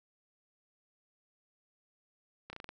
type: slowing click train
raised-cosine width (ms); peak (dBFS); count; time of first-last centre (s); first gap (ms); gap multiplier
0.3; -28; 6; 2.5-2.691; 30; 1.12
effects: none